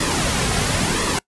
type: noise with flanger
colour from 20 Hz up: pink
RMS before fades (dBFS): -20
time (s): 0-1.19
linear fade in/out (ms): 5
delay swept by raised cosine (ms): 1.3 to 3.4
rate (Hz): 0.96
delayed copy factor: -0.55
effects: noise-tail reverb RT60 0.1 s tail -24 dB re dry + resampled to 24000 Hz